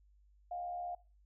sine tone with frequency modulation, 708 Hz, F5, 23 cents sharp, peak -38 dBFS, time 0.51-0.95 s, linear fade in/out 5 ms, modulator 75.7 Hz, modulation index 0.43, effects noise-tail reverb RT60 0.3 s tail -19 dB re dry + added 50 Hz sine -63 dBFS peak until 1.25 s

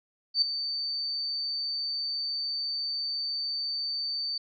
sine tone with ADSR envelope, 4573 Hz, D8, 47 cents flat, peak -18 dBFS, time 0.34-4.38 s, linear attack 80 ms, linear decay 4 ms, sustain -11 dB, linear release 5 ms, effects none

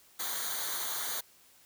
white noise with comb filter, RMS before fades -35 dBFS, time 0.19-1.21 s, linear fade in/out 10 ms, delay 0.38 ms, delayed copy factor -0.8, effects white hiss -61 dBFS RMS until 1.65 s

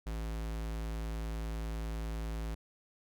square tone, 55 Hz, A1, in tune, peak -36 dBFS, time 0.06-2.55 s, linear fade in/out 10 ms, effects none

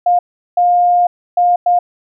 sine tone bursts at uneven times, 708 Hz, F5, 23 cents sharp, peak -8 dBFS, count 4, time 0.06-0.19 / 0.57-1.07 / 1.37-1.56 / 1.66-1.79 s, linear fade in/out 5 ms, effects none

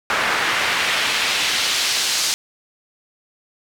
pink noise with band-pass filter sweep, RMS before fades -20 dBFS, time 0.1-2.34 s, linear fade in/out 0 ms, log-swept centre 1500 to 5400 Hz, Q 1.1, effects none

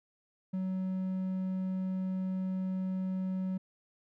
triangle tone, 187.3 Hz, F#3, 21 cents sharp, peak -29 dBFS, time 0.53-3.58 s, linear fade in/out 10 ms, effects none

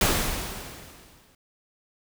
pink noise with exponential decay, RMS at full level -20 dBFS, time 0.01-1.35 s, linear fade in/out 2 ms, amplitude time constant 290 ms, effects none

